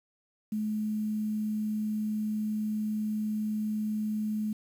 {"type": "tone with quantisation", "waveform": "sine", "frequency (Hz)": 213.9, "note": "A3", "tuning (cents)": -49, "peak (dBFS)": -28, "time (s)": [0.52, 4.53], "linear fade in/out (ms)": 5, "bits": 9, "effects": []}